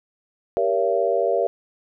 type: chord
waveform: sine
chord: G diminished seventh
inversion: none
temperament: just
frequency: 392 / 470.4 / 564.5 / 677.4 Hz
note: G4 / Bb4 / Db5 / Fb5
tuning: 0 / +16 / +31 / +47 cents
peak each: -25 / -23 / -23 / -23 dBFS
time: 0.57-1.47 s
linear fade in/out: 0 ms
effects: none